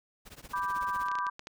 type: noise with tremolo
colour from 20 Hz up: pink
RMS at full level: -45 dBFS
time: 0.25-1.08 s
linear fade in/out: 20 ms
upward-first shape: triangle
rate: 16 Hz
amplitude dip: 100%
type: chord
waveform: sine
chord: G major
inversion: first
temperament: equal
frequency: 987.8 / 1174.7 / 1568 Hz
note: B5 / D6 / G6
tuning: 0 / 0 / 0 cents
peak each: -32 / -33 / -37 dBFS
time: 0.53-1.3 s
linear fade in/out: 10 ms
type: clicks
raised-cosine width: 0.2 ms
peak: -25 dBFS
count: 7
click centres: 1.085 / 1.116 / 1.154 / 1.187 / 1.267 / 1.394 / 1.471 s
effects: none